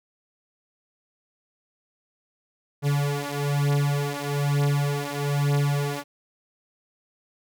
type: beating tone pair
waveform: 45% pulse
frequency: 142.7 / 143.8 Hz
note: D3 / D3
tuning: -49 / -36 cents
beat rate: 1.1 Hz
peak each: -25 dBFS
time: 2.82-6.04 s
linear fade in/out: 50 ms
effects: none